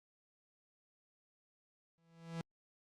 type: tone with exponential growth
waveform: 45% pulse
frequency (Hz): 165.8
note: E3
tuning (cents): +10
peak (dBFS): -37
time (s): 1.98-2.41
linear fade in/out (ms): 0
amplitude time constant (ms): 93
effects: low-pass 7000 Hz 12 dB/octave + Opus 48 kbps